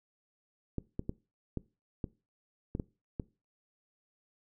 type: clicks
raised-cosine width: 3 ms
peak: -21 dBFS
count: 8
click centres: 0.783 / 0.994 / 1.094 / 1.573 / 2.042 / 2.751 / 2.798 / 3.198 s
effects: noise-tail reverb RT60 0.3 s tail -21 dB re dry